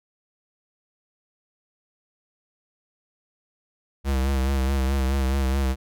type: tone with vibrato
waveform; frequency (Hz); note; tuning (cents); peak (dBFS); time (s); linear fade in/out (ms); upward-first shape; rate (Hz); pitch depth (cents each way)
square; 67; C2; +42; -21; 4.04-5.76; 50; sine; 4.7; 52
effects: none